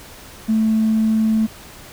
triangle tone, 220 Hz, A3, in tune, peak -10 dBFS, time 0.48-1.47 s, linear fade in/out 20 ms, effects tanh soft clip ceiling -11 dBFS + pink hiss -40 dBFS RMS until 1.92 s

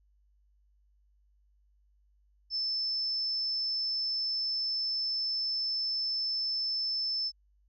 sine tone, 5274 Hz, E8, in tune, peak -29 dBFS, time 2.5-7.32 s, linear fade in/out 50 ms, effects added 50 Hz sine -64 dBFS peak until 7.68 s

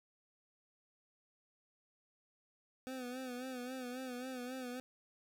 25% pulse tone with vibrato, 253.2 Hz, B3, 43 cents sharp, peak -38 dBFS, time 2.87-4.8 s, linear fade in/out 0 ms, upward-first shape sine, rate 3.7 Hz, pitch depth 62 cents each way, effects 13-bit

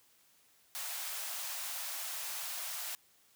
white high-pass noise, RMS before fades -40 dBFS, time 0.75-2.95 s, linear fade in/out 0 ms, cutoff 600 Hz, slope 48 dB/octave, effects white hiss -67 dBFS RMS until 3.35 s + high-pass 60 Hz 12 dB/octave

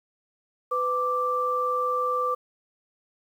sine tone pair together, 501.1 / 1174.7 Hz, B4 / D6, +25 / 0 cents, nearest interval octave + minor third, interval 1475 cents, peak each -28 / -24 dBFS, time 0.71-2.35 s, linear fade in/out 10 ms, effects 9-bit

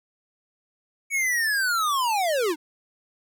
square linear sweep, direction down, 2252 to 287.9 Hz, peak -22 dBFS, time 1.1-2.56 s, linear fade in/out 50 ms, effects none

